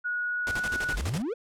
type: tone with pitch glide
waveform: sine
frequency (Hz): 1456 to 1469.5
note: F#6 to F#6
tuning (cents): -28 to -12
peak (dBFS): -27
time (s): 0.04-0.96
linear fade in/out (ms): 20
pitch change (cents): +16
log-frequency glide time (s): 0.26-0.65
type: noise with tremolo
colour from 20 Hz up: pink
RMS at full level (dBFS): -34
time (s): 0.47-1.22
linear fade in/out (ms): 0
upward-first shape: square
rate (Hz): 12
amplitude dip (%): 75
type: exponential sweep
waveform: triangle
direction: up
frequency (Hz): 37 to 516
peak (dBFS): -26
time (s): 0.93-1.34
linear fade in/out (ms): 10
effects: low-pass 10000 Hz 12 dB/octave